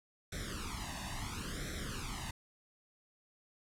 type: noise with flanger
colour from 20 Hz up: pink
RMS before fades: -41 dBFS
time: 0.32-2.31 s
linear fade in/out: 5 ms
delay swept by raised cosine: 0.52 to 1.11 ms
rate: 0.73 Hz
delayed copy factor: +0.95
effects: low-pass 10000 Hz 12 dB/octave